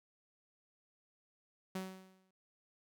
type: tone with exponential decay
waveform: sawtooth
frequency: 188.2 Hz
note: F#3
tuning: 30 cents sharp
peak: -33 dBFS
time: 1.75-2.31 s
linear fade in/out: 5 ms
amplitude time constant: 120 ms
effects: none